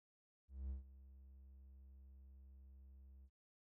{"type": "tone with ADSR envelope", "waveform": "triangle", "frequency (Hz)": 66.5, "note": "C2", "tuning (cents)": 29, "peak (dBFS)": -39, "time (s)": [0.48, 3.3], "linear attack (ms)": 220, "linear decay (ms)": 130, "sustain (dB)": -17, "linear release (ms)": 56, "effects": []}